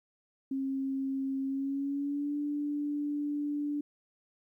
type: tone with pitch glide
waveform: sine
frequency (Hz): 269.3 to 292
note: C#4 to D4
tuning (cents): -50 to -10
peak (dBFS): -30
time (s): 0.51-3.81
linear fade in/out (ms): 5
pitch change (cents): +140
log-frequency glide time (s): 1.46-2.37
effects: 12-bit